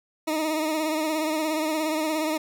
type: tone with vibrato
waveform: 20% pulse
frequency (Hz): 311.9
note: D#4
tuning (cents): +4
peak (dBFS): -19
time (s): 0.27-2.38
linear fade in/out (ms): 10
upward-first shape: triangle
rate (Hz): 17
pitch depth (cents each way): 57
effects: none